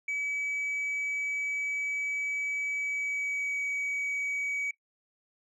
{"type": "tone with pitch glide", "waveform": "sine", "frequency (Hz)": [2285, 2269], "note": ["D7", "C#7"], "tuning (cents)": [-48, 40], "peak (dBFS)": -27, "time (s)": [0.08, 4.71], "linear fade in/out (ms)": 5, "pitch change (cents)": -12, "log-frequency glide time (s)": [2.77, 3.58], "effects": ["noise-tail reverb RT60 0.1 s tail -18 dB re dry", "tanh soft clip ceiling -28 dBFS"]}